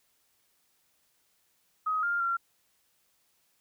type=tone with pitch steps; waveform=sine; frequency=1262 / 1401 / 1373 Hz; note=D#6 / F6 / F6; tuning=+24 / +5 / -30 cents; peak=-26 dBFS; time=1.86-2.37 s; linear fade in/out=10 ms; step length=170 ms; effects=white hiss -71 dBFS RMS until 3.6 s

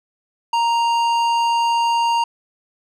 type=tone with tanh clipping; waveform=triangle; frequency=932.3 Hz; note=A#5; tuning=in tune; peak=-17 dBFS; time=0.53-2.24 s; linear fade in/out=5 ms; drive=17 dB; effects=none

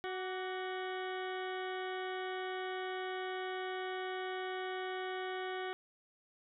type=harmonic tone with a mistuned harmonic; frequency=371.5 Hz; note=F#4; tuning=7 cents sharp; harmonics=1 / 2 / 3 / 4 / 5 / 6 / 8 / 9 / 10; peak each=-40 / -43 / -49 / -47 / -48 / -51 / -53 / -53 / -59 dBFS; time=0.04-5.73 s; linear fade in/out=0 ms; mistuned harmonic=3; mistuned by=+61 cents; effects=none

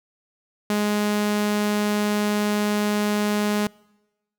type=tone; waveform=sawtooth; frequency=208.3 Hz; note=G#3; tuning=5 cents sharp; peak=-16 dBFS; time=0.7-3.67 s; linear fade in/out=2 ms; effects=noise-tail reverb RT60 1.0 s tail -25 dB re dry

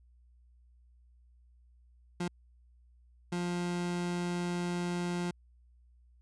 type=tone bursts at uneven times; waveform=30% pulse; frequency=175.7 Hz; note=F3; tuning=11 cents sharp; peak=-29 dBFS; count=2; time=2.2-2.28 / 3.32-5.31 s; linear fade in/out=5 ms; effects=added 60 Hz sine -59 dBFS peak until 6.21 s + resampled to 22050 Hz

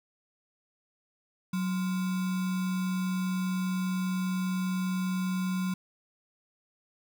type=tone with sample-and-hold; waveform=sine; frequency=185 Hz; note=F#3; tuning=in tune; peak=-27 dBFS; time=1.53-5.74 s; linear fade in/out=5 ms; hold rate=1225 Hz; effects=none

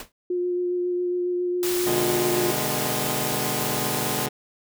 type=noise with exponential decay; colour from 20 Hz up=pink; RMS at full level=-32 dBFS; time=0-0.12 s; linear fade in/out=2 ms; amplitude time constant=24 ms
type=tone with vibrato; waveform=sine; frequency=356.5 Hz; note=F4; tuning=36 cents sharp; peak=-22 dBFS; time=0.3-2.51 s; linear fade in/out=5 ms; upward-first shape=sine; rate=7.3 Hz; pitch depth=12 cents each way
type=noise; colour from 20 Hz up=white; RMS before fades=-29 dBFS; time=1.63-4.26 s; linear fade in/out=0 ms
type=chord; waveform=10% pulse; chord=G# diminished; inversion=first; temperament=just; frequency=124.59 / 149.51 / 207.7 Hz; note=B2 / D3 / G#3; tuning=+16 / +31 / 0 cents; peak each=-22 dBFS; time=1.86-4.29 s; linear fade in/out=10 ms
effects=none

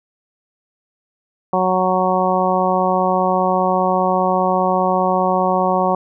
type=harmonic tone; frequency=185 Hz; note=F#3; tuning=in tune; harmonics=1 / 2 / 3 / 4 / 5 / 6; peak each=-22 / -23 / -20 / -19 / -21 / -22 dBFS; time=1.53-5.95 s; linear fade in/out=2 ms; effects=none

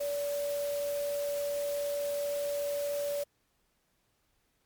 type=tone in noise; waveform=sine; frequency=575 Hz; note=D5; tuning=37 cents flat; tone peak=-30 dBFS; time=0-3.24 s; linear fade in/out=10 ms; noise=white; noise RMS=-44 dBFS; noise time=0-3.24 s; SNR=+11 dB; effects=pink hiss -74 dBFS RMS until 4.65 s + MP3 96 kbps

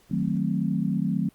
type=chord; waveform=sine; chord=D# diminished seventh; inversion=none; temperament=equal; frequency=155.56 / 185 / 220 / 261.6 Hz; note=D#3 / F#3 / A3 / C4; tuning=0 / 0 / 0 / 0 cents; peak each=-29 / -26 / -28 / -31 dBFS; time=0.11-1.29 s; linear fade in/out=5 ms; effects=pink hiss -60 dBFS RMS until 1.34 s + Opus 48 kbps

